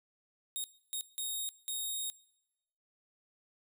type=tone bursts at uneven times; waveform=10% pulse; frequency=3729 Hz; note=A#7; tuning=in tune; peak=-27 dBFS; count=4; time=0.56-0.64 / 0.93-1.01 / 1.18-1.49 / 1.68-2.1 s; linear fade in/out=0 ms; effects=noise-tail reverb RT60 0.9 s tail -21 dB re dry